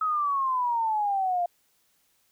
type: exponential sweep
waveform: sine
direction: down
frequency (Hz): 1286 to 690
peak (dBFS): -23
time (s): 0.01-1.46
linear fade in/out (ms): 5
effects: white hiss -68 dBFS RMS until 2.31 s